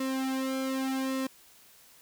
sawtooth tone with flanger, 264.5 Hz, C4, 19 cents sharp, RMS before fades -31 dBFS, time 0-1.27 s, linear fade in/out 5 ms, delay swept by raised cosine 1.3 to 2.7 ms, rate 0.86 Hz, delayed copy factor -1, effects white hiss -57 dBFS RMS until 2.01 s

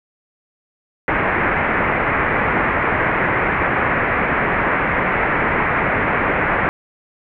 white low-pass noise, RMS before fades -18 dBFS, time 1.08-6.69 s, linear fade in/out 0 ms, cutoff 2200 Hz, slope 48 dB/octave, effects none

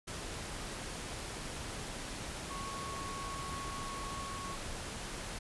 sine tone in noise, 1104 Hz, C#6, 7 cents flat, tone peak -42 dBFS, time 2.5-4.56 s, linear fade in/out 10 ms, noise pink, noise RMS -42 dBFS, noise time 0.07-5.39 s, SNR -3 dB, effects resampled to 24000 Hz

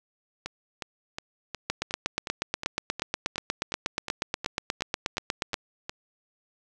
two click trains, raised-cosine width 0.2 ms, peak -9 / -16 dBFS, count 33 / 16, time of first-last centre 1.7-5.542 / 0.46-5.895 s, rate 8.33 / 2.76 Hz, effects none

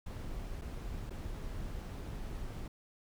brown noise with dropouts, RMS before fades -41 dBFS, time 0.06-2.68 s, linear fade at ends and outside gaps 5 ms, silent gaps 0.614-0.618 / 1.097-1.105 s, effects none

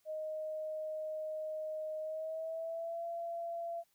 sine tone with pitch glide, 622.3 to 678.6 Hz, D#5 to F5, 0 to -50 cents, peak -37 dBFS, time 0.05-3.84 s, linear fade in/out 50 ms, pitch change +150 cents, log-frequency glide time 2-3.06 s, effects white hiss -75 dBFS RMS until 3.94 s

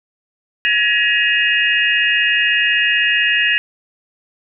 sine tone cluster, 1684 / 1900 / 2535 / 2832 Hz, G#6 / A#6 / D#7 / F7, +24 / +33 / +32 / +23 cents, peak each -18 dBFS, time 0.65-3.58 s, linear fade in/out 0 ms, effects none

